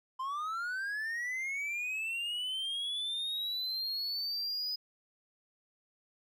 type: linear sweep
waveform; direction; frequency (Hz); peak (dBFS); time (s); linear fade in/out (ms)
triangle; up; 1026 to 5010; -32; 0.19-4.76; 10
effects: none